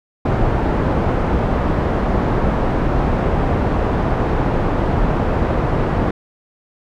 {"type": "low-pass noise", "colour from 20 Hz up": "pink", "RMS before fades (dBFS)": -17, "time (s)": [0.25, 6.11], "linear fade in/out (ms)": 5, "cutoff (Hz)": 1000, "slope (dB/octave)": 12, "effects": []}